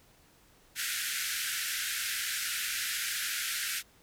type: band-pass noise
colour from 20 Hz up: pink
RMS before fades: -34 dBFS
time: 0.75-3.83 s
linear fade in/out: 50 ms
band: 1400 to 15000 Hz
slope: 96 dB/octave
effects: pink hiss -62 dBFS RMS until 4.02 s